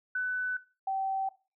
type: tone pair in turn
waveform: sine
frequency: 1500 / 772 Hz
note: F#6 / G5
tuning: +23 / -27 cents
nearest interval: major seventh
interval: 1150 cents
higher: first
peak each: -28 dBFS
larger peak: neither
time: 0.15-0.57 / 0.87-1.29 s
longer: neither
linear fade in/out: 5 ms
effects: noise-tail reverb RT60 0.3 s tail -18 dB re dry